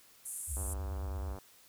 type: band-pass noise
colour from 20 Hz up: pink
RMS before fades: -42 dBFS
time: 0.25-0.74 s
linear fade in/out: 10 ms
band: 8200 to 11000 Hz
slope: 48 dB/octave
type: tone with vibrato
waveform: sine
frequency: 70.9 Hz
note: C#2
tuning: 40 cents sharp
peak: -35 dBFS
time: 0.47-1.37 s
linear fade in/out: 50 ms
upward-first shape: sine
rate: 9.2 Hz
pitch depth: 250 cents each way
type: click train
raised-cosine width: 1 ms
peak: -33 dBFS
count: 80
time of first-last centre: 0.57-1.386 s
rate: 96.8 Hz
effects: white hiss -61 dBFS RMS until 1.68 s